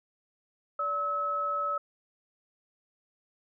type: tone pair together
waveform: sine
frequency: 579 / 1292.7 Hz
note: D5 / E6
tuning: -25 / -34 cents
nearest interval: octave + major second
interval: 1391 cents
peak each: -36 / -28 dBFS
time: 0.79-1.78 s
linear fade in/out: 5 ms
effects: none